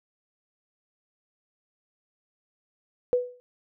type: tone with exponential decay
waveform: sine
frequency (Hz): 493.9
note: B4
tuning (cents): 0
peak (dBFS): -16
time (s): 3.13-3.4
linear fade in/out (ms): 0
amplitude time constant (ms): 58
effects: none